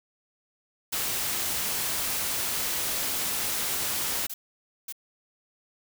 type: noise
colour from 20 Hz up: white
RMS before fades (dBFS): -29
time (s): 0.92-4.27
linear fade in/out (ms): 10
type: noise bursts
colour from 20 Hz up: blue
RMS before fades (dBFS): -36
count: 3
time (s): 3.71-4.925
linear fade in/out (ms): 5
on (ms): 45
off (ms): 540
effects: none